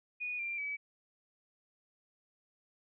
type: tone with pitch steps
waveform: sine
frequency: 2465 / 2374 / 2287 Hz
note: D#7 / D7 / D7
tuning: -17 / +18 / -47 cents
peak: -35 dBFS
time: 0.2-0.77 s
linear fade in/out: 20 ms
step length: 190 ms
effects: none